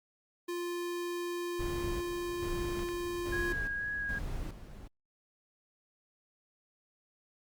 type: tone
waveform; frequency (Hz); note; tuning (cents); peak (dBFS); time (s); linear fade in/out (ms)
square; 349.2; F4; 0; -35; 0.48-3.53; 10
type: noise with tremolo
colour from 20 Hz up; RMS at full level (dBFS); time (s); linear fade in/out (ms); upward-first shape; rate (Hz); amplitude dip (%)
brown; -38; 1.59-4.88; 10; square; 1.2; 65
type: clicks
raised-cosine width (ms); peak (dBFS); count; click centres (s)
0.3; -28; 2; 2.792 / 2.888
type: tone with vibrato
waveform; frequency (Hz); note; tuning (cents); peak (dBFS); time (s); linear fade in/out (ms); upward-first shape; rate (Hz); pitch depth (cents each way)
sine; 1651; G#6; -11; -33; 3.32-4.19; 10; sine; 2.1; 16
effects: Opus 48 kbps